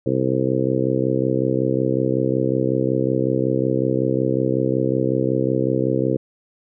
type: harmonic tone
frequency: 65.41 Hz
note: C2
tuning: in tune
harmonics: 2 / 3 / 4 / 5 / 6 / 7 / 8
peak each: -24 / -28 / -25 / -23 / -26 / -24 / -26 dBFS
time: 0.06-6.17 s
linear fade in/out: 5 ms
effects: none